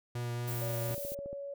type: tone with vibrato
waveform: 45% pulse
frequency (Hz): 120.1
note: B2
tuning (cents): -48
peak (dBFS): -34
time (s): 0.15-0.95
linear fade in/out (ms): 5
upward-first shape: sine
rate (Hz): 4.2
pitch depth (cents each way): 10
type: noise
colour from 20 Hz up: violet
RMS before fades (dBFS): -42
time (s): 0.47-1.15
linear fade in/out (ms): 10
type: tone with pitch glide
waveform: sine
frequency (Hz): 575 to 561.9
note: D5 to C#5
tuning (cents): -37 to +23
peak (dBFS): -38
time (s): 0.61-1.54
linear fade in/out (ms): 5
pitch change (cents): -40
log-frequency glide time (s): 0.72-1.22
type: click train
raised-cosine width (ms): 2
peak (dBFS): -32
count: 7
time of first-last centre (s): 0.91-1.33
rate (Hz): 14.3
effects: none